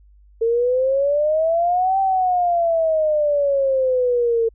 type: exponential two-way sweep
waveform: sine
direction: up then down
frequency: 450.9 to 780 to 450.9 Hz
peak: -15 dBFS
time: 0.41-4.49 s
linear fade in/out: 10 ms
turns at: 1.99 s
effects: added 50 Hz sine -47 dBFS peak until 4.54 s